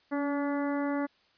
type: harmonic tone with a mistuned harmonic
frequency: 286.3 Hz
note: D4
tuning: 44 cents flat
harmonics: 1 / 2 / 3 / 4 / 5 / 6 / 7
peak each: -29 / -35 / -39 / -41 / -43 / -45 / -46 dBFS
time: 0.11-1.07 s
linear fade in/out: 20 ms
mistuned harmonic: 1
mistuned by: -22 cents
effects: white hiss -66 dBFS RMS until 1.37 s + resampled to 11025 Hz